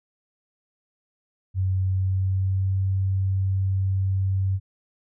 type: tone with pitch glide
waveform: sine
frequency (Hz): 94.2 to 95.85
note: F#2 to G2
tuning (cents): +32 to -38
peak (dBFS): -20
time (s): 1.54-4.6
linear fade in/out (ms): 50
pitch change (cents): +30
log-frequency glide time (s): 1.83-2.78
effects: none